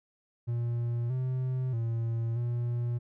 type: tone with pitch steps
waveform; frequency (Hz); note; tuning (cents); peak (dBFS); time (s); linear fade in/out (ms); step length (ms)
triangle; 118.6 / 128.6 / 115 / 119.8; A#2 / C3 / A#2 / A#2; +30 / -30 / -23 / +48; -26; 0.47-2.99; 20; 630
effects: none

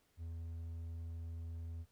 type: tone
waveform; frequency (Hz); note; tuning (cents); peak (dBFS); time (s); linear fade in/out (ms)
triangle; 82.9; E2; +10; -40; 0.17-1.86; 50
effects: pink hiss -75 dBFS RMS until 1.91 s

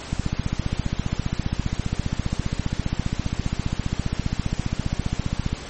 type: click train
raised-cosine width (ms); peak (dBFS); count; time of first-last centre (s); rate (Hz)
5; -10; 82; 0.13-5.53; 15
effects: pink hiss -36 dBFS RMS until 5.69 s + MP3 32 kbps

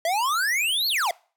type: exponential two-way sweep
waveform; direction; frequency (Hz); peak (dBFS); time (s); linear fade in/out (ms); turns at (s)
square; up then down; 640 to 4509 to 640; -22; 0.05-1.11; 2; 0.88
effects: noise-tail reverb RT60 0.4 s tail -24 dB re dry

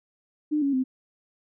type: tone with pitch steps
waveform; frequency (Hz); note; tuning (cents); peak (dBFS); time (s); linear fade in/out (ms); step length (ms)
sine; 301.2 / 278.7 / 259.2; D4 / C#4 / C4; +44 / +9 / -16; -21; 0.51-0.84; 20; 110
effects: none

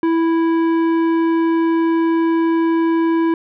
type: tone with tanh clipping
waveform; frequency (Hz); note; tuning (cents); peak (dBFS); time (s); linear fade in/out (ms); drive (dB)
triangle; 329.6; E4; 0; -15; 0.03-3.34; 2; 16
effects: none

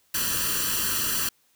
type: noise with comb filter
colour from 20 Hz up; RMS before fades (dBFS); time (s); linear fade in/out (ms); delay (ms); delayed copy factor
white; -26; 0.14-1.29; 5; 0.68; +0.85
effects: white hiss -65 dBFS RMS until 1.55 s

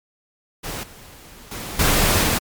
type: noise with level steps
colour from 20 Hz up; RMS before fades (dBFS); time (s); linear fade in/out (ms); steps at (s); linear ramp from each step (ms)
pink; -29 / -43 / -31 / -17 / -19; 0.63-2.39; 20; 0.83 / 1.51 / 1.79 / 2.23; 5
effects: MP3 96 kbps

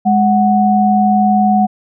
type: tone pair together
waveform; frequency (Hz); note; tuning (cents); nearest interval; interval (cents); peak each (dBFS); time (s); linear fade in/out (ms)
sine; 207.7 / 740.2; G#3 / F#5; 0 / 0; octave + minor seventh; 2200; -11; 0.05-1.67; 20
effects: none

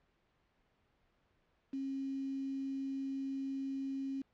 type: tone with quantisation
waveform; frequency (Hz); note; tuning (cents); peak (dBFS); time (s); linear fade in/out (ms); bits
sine; 270.6; C#4; -42; -36; 1.73-4.22; 5; 9
effects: pink hiss -75 dBFS RMS until 4.33 s + low-pass 3000 Hz 12 dB/octave

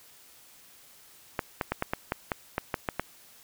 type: clicks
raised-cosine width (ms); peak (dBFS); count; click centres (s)
0.5; -12; 11; 1.392 / 1.612 / 1.72 / 1.824 / 1.935 / 2.121 / 2.318 / 2.581 / 2.742 / 2.888 / 2.996
effects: white hiss -55 dBFS RMS until 3.43 s

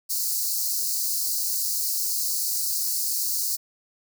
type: high-pass noise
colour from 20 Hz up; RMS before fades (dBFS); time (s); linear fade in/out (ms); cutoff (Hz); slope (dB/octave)
white; -26; 0.09-3.57; 20; 4200; 96
effects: none

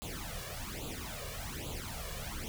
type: noise with flanger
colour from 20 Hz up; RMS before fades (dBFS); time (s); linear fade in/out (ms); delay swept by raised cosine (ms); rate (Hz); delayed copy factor
pink; -41; 0.02-2.48; 0; 0.27 to 1.77; 1.2; +0.85
effects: none

